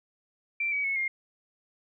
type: tone with pitch steps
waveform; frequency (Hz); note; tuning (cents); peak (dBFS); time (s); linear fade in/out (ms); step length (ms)
sine; 2349 / 2272 / 2197 / 2124; D7 / C#7 / C#7 / C7; 0 / +42 / -16 / +25; -26; 0.6-1.08; 5; 120
effects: none